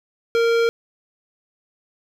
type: tone with hard clipping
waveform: sine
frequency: 463.3 Hz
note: A#4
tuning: 11 cents flat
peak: -17 dBFS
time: 0.35-0.69 s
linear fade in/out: 0 ms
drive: 16 dB
effects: none